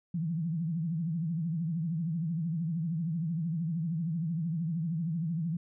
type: tone with vibrato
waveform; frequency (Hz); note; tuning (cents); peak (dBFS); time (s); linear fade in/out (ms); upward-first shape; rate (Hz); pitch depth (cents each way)
sine; 164.81; E3; 0; -29; 0.14-5.57; 5; triangle; 13; 160
effects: none